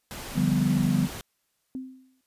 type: noise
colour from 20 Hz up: pink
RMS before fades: -38 dBFS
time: 0.11-1.21 s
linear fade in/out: 0 ms
type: chord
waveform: sine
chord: G dominant seventh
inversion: second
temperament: equal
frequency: 146.83 / 174.61 / 196 / 246.9 Hz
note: D3 / F3 / G3 / B3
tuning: 0 / 0 / 0 / 0 cents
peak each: -26 dBFS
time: 0.34-1.09 s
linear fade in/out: 50 ms
type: tone with exponential decay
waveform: sine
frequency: 260 Hz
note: C4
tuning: 11 cents flat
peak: -29 dBFS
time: 1.75-2.21 s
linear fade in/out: 1 ms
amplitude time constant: 100 ms
effects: white hiss -74 dBFS RMS until 2.26 s + resampled to 32000 Hz